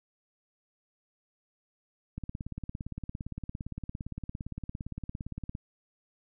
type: click train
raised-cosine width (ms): 5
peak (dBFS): -24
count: 60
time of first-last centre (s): 2.18-5.551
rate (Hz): 17.5
effects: none